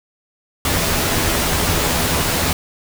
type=noise with comb filter; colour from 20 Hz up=pink; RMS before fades=-18 dBFS; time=0.65-2.53 s; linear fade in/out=2 ms; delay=12 ms; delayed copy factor=+0.5; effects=none